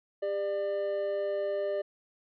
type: tone pair together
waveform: triangle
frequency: 400.6 / 595.9 Hz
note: G4 / D5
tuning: +38 / +25 cents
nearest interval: perfect fifth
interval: 687 cents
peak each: -32 / -28 dBFS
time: 0.22-1.82 s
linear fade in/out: 10 ms
effects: resampled to 11025 Hz